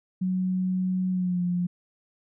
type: tone with pitch glide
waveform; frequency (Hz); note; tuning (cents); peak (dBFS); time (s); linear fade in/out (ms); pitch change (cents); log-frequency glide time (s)
sine; 185 to 177.05; F#3 to F3; 0 to +24; -23; 0.21-1.67; 10; -76; 1.11-1.42
effects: none